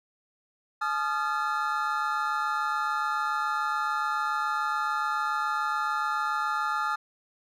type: tone cluster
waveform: triangle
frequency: 855 / 1228 / 1375 / 1722 Hz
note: A5 / D#6 / F6 / A6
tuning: -50 / -23 / -27 / -38 cents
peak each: -31 / -28 / -28 / -36 dBFS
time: 0.81-6.96 s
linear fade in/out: 10 ms
effects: none